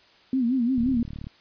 sine tone with vibrato, 248.3 Hz, B3, 9 cents sharp, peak -20 dBFS, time 0.33-1.03 s, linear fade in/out 2 ms, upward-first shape sine, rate 5.7 Hz, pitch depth 130 cents each way
click train, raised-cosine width 5 ms, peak -24 dBFS, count 19, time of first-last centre 0.78-1.269 s, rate 36.8 Hz
effects white hiss -56 dBFS RMS until 1.4 s + resampled to 11025 Hz

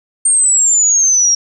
sine exponential sweep, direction down, 8750 to 5588 Hz, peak -8 dBFS, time 0.25-1.35 s, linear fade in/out 5 ms, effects none

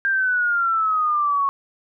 sine exponential sweep, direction down, 1600 to 1100 Hz, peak -17 dBFS, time 0.05-1.49 s, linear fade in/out 0 ms, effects none

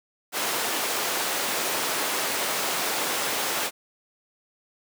pink high-pass noise, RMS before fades -27 dBFS, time 0.32-3.71 s, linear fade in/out 50 ms, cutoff 450 Hz, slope 12 dB/octave, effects none

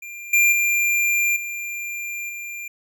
square tone with level steps, 2387 Hz, D7, 28 cents sharp, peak -34 / -14 / -18 / -28 / -31 dBFS, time 0.02-2.68 s, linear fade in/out 5 ms, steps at 0.33 / 0.52 / 1.36 / 2.29 s, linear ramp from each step 5 ms, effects none

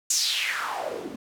white noise with band-pass filter sweep, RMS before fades -28 dBFS, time 0.1-1.16 s, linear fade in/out 5 ms, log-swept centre 7100 to 230 Hz, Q 4.2, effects none

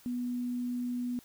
sine tone, 245.2 Hz, B3, 12 cents flat, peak -31 dBFS, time 0.06-1.19 s, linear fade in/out 0 ms, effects white hiss -59 dBFS RMS until 1.24 s

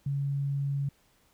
sine tone, 140 Hz, C#3, 18 cents sharp, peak -27 dBFS, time 0.06-0.89 s, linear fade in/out 5 ms, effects pink hiss -66 dBFS RMS until 1.33 s

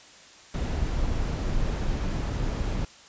brown noise, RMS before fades -27 dBFS, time 0.54-2.85 s, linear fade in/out 2 ms, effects white hiss -50 dBFS RMS until 3.08 s + resampled to 16000 Hz

